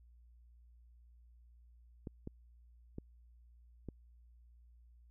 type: clicks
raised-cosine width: 3 ms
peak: -30 dBFS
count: 4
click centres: 2.072 / 2.274 / 2.984 / 3.887 s
effects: added 59 Hz sine -59 dBFS peak until 5.1 s